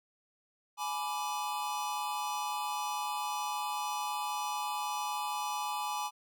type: chord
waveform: square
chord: G# diminished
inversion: none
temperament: equal with one note detuned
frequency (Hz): 838.8 / 987.8 / 1174.7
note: G#5 / B5 / D6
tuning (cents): +17 / 0 / 0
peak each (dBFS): -37 / -39 / -40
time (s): 0.77-6.11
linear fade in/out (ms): 50
effects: none